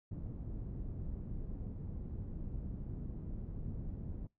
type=low-pass noise; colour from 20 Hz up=pink; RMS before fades=-42 dBFS; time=0.11-4.27 s; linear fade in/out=5 ms; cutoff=200 Hz; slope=12 dB/octave; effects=noise-tail reverb RT60 0.2 s tail -24 dB re dry